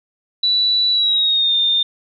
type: tone with pitch glide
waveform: sine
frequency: 3951 to 3623 Hz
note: B7 to A7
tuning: 0 to +50 cents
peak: -13 dBFS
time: 0.43-1.83 s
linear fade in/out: 5 ms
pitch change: -150 cents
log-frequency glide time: 0.91-1.55 s
effects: none